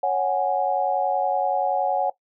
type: chord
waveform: sine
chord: C# suspended fourth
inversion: none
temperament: equal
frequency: 554.4 / 740 / 830.6 Hz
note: C#5 / F#5 / G#5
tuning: 0 / 0 / 0 cents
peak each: -25 / -22 / -25 dBFS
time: 0.03-2.1 s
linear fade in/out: 5 ms
effects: noise-tail reverb RT60 0.1 s tail -17 dB re dry